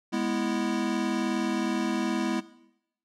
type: chord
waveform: square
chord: E major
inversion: first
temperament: equal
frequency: 207.7 / 246.9 / 329.6 Hz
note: G#3 / B3 / E4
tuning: 0 / 0 / 0 cents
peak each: -31 dBFS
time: 0.12-2.41 s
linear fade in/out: 20 ms
effects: noise-tail reverb RT60 0.8 s tail -17 dB re dry + low-pass 7000 Hz 12 dB/octave